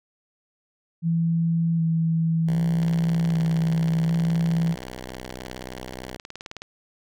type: tone with vibrato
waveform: sine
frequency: 164.81 Hz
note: E3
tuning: in tune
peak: -19 dBFS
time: 1.02-4.76 s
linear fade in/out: 50 ms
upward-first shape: square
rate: 0.65 Hz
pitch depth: 14 cents each way
type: tone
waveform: 5% pulse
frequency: 63.4 Hz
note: B1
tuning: 46 cents sharp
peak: -24 dBFS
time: 2.47-6.17 s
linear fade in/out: 10 ms
type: click train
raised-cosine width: 0.2 ms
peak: -19 dBFS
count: 73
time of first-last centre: 2.83-6.619 s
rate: 19 Hz
effects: none